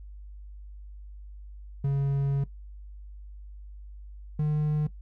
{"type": "tone pair in turn", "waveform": "triangle", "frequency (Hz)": [138.9, 151.04], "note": ["C#3", "D3"], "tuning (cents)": [4, 49], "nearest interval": "minor second", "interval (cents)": 145, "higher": "second", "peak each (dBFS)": -21, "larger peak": "neither", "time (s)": [[1.84, 2.44], [4.39, 4.87]], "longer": "first", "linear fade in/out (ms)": 5, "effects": ["noise-tail reverb RT60 0.1 s tail -17 dB re dry", "added 50 Hz sine -41 dBFS peak until 5.01 s"]}